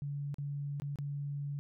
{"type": "tone with dropouts", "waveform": "sine", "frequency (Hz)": 142.9, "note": "D3", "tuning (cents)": -47, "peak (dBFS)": -35, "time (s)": [0.02, 1.59], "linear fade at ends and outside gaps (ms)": 0, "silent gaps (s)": [[0.343, 0.384], [0.799, 0.82], [0.958, 0.987]], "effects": []}